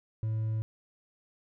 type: tone with hard clipping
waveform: triangle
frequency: 110 Hz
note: A2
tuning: in tune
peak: -29 dBFS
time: 0.23-0.62 s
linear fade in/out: 0 ms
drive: 5 dB
effects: none